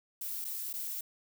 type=noise with dropouts; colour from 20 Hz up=violet; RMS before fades=-38 dBFS; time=0.21-1.01 s; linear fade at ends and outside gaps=5 ms; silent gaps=0.445-0.449 / 0.73-0.737 s; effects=none